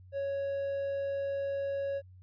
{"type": "tone", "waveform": "triangle", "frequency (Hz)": 554.4, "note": "C#5", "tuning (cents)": 0, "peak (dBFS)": -29, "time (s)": [0.12, 2.02], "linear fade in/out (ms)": 50, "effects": ["added 92 Hz sine -51 dBFS peak until 2.22 s", "resampled to 11025 Hz"]}